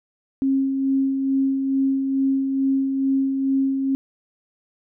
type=tone with tremolo; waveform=sine; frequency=270 Hz; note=C#4; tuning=45 cents flat; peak=-16 dBFS; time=0.42-3.95 s; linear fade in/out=0 ms; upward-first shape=sine; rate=2.3 Hz; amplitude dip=40%; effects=none